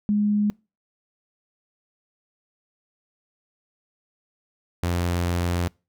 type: tone pair in turn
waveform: sine / sawtooth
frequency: 207.7 / 87.33 Hz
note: G#3 / F2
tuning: 0 / 0 cents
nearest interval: octave + minor third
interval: 1500 cents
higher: first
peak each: -18 dBFS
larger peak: neither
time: 0.09-0.5 / 4.83-5.68 s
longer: second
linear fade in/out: 0 ms
effects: noise-tail reverb RT60 0.3 s tail -26 dB re dry